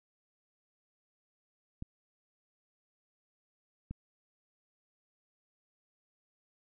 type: clicks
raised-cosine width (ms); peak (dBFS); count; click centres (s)
5; -27; 2; 1.824 / 3.91
effects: none